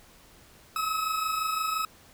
40% pulse tone pair together, 1262.2 / 1288 Hz, D#6 / E6, +24 / -41 cents, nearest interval unison, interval 35 cents, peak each -33 / -27 dBFS, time 0.76-1.85 s, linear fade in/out 2 ms, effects pink hiss -55 dBFS RMS until 2.13 s

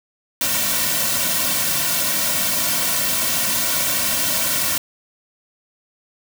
white noise with comb filter, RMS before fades -20 dBFS, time 0.41-4.78 s, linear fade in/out 2 ms, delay 2.4 ms, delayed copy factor -0.9, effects none

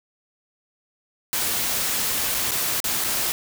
white noise with dropouts, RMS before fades -24 dBFS, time 1.33-3.32 s, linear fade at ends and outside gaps 0 ms, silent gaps 2.344-2.348 / 2.51-2.517 / 2.802-2.842 / 3.04-3.045 s, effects none

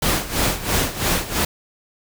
pink noise with tremolo, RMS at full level -18 dBFS, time 0.02-1.45 s, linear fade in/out 5 ms, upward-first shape sine, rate 3 Hz, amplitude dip 80%, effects none

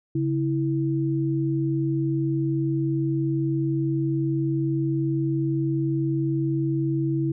sine tone pair together, 138.85 / 327.2 Hz, C#3 / E4, +3 / -13 cents, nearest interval octave + minor third, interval 1484 cents, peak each -24 dBFS, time 0.15-7.32 s, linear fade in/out 5 ms, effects none

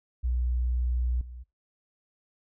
sine tone with level steps, 61.2 Hz, B1, 15 cents flat, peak -24 / -39 dBFS, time 0.23-1.44 s, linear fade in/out 20 ms, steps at 1.21 s, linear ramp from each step 2 ms, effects noise-tail reverb RT60 0.3 s tail -26 dB re dry

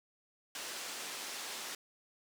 white band-pass noise, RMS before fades -43 dBFS, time 0.55-1.75 s, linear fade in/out 2 ms, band 290 to 7000 Hz, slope 12 dB/octave, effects none

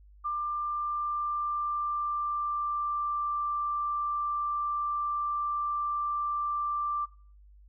sine tone with pitch glide, 1189 to 1178.7 Hz, D6 to D6, +21 to +6 cents, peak -28 dBFS, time 0.24-7.06 s, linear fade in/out 20 ms, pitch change -15 cents, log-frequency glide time 0.56-3.28 s, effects noise-tail reverb RT60 0.5 s tail -22 dB re dry + added 50 Hz sine -52 dBFS peak until 7.68 s

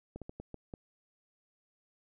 slowing click train, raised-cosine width 2 ms, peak -29 dBFS, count 6, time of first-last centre 0.16-0.738 s, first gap 57 ms, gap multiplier 1.36, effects none

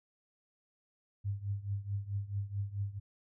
sine tone with tremolo, 100.4 Hz, G2, 42 cents sharp, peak -30 dBFS, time 1.24-3 s, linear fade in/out 20 ms, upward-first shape triangle, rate 4.6 Hz, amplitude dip 90%, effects none

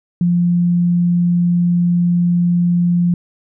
sine tone, 174.5 Hz, F3, 1 cent flat, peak -11 dBFS, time 0.21-3.14 s, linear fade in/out 2 ms, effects none

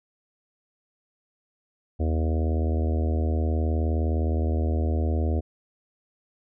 harmonic tone, 79.4 Hz, D#2, 36 cents sharp, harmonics 1 / 3 / 4 / 5 / 6 / 7 / 8 / 9, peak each -22 / -32 / -34 / -36 / -38 / -39 / -40 / -41 dBFS, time 1.99-5.41 s, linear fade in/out 20 ms, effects none

